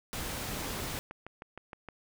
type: noise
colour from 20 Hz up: pink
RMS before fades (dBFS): -37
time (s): 0.13-0.99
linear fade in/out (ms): 0
type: click train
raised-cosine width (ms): 0.5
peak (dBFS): -28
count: 8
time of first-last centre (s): 0.8-1.887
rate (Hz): 6.44
effects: none